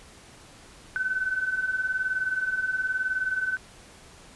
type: beating tone pair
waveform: sine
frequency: 1503 / 1522 Hz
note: F#6 / F#6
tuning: +27 / +48 cents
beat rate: 19 Hz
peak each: -31 / -26 dBFS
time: 0.96-3.57 s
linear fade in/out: 0 ms
effects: pink hiss -50 dBFS RMS until 4.35 s + resampled to 24000 Hz

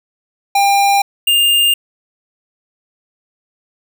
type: tone pair in turn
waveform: square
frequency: 799 / 2808 Hz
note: G5 / F7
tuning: +33 / +9 cents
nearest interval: octave + minor seventh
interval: 2176 cents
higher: second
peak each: -10 dBFS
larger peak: neither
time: 0.55-1.02 / 1.27-1.74 s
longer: neither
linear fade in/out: 5 ms
effects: none

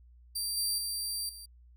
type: tone with level steps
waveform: 20% pulse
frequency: 4699 Hz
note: D8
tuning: in tune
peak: -26 / -23 / -27 / -39 dBFS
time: 0.35-1.46 s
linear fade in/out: 10 ms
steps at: 0.57 / 0.78 / 1.29 s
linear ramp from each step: 2 ms
effects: added 60 Hz sine -54 dBFS peak until 1.76 s

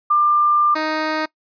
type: tone pair in turn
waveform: sine / 10% pulse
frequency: 1193 / 311.5 Hz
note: D6 / D#4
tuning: +27 / +2 cents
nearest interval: octave + major seventh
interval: 2325 cents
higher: first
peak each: -12 / -11 dBFS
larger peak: second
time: 0.1-0.75 / 0.75-1.26 s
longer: first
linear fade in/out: 10 ms
effects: noise-tail reverb RT60 0.1 s tail -22 dB re dry + resampled to 11025 Hz

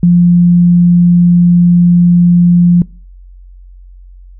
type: tone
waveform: sine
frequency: 174.61 Hz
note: F3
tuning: in tune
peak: -3 dBFS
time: 0.03-2.82 s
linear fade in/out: 2 ms
effects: noise-tail reverb RT60 0.4 s tail -24 dB re dry + added 45 Hz sine -32 dBFS peak until 4.39 s

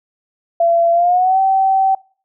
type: tone with pitch glide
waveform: sine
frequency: 678 to 769.9 Hz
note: E5 to G5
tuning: +49 to -31 cents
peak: -10 dBFS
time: 0.6-1.95 s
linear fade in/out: 5 ms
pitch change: +220 cents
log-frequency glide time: 0.92-1.39 s
effects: noise-tail reverb RT60 0.4 s tail -24 dB re dry

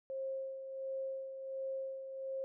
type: tone with tremolo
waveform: sine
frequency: 534 Hz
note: C5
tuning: 35 cents sharp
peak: -36 dBFS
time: 0.1-2.44 s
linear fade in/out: 0 ms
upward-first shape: sine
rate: 1.4 Hz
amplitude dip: 55%
effects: none

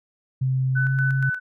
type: tone with pitch glide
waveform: sine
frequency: 130.81 to 133.79 Hz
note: C3 to C3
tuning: 0 to +39 cents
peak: -19 dBFS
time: 0.41-1.3 s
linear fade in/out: 10 ms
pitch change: +39 cents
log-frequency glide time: 0.76-0.95 s
type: tone with tremolo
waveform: sine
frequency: 1500 Hz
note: F#6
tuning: 23 cents sharp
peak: -22 dBFS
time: 0.75-1.4 s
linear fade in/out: 20 ms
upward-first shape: square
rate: 4.2 Hz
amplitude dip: 55%
effects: none

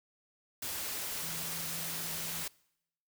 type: tone in noise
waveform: sine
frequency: 164.81 Hz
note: E3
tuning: in tune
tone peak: -48 dBFS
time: 1.23-2.44 s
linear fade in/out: 5 ms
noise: white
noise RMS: -38 dBFS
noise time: 0.62-2.48 s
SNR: -13 dB
effects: noise-tail reverb RT60 0.8 s tail -24 dB re dry

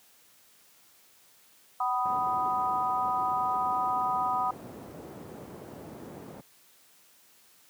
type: chord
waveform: sine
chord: B major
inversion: second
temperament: equal with one note detuned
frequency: 754.2 / 987.8 / 1244.5 Hz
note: F#5 / B5 / D#6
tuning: +33 / 0 / 0 cents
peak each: -30 dBFS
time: 1.8-4.51 s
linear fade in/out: 5 ms
type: low-pass noise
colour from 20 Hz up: white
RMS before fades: -44 dBFS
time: 2.05-6.41 s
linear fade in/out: 5 ms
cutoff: 480 Hz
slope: 12 dB/octave
effects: white hiss -60 dBFS RMS until 7.69 s + high-pass 100 Hz 12 dB/octave

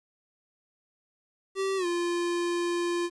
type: tone with pitch glide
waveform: square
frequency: 387.1 to 346.9 Hz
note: G4 to F4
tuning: -22 to -12 cents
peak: -27 dBFS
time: 1.55-3.1 s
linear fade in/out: 50 ms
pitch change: -190 cents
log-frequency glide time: 1.77-1.86 s
effects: resampled to 22050 Hz + 10-bit

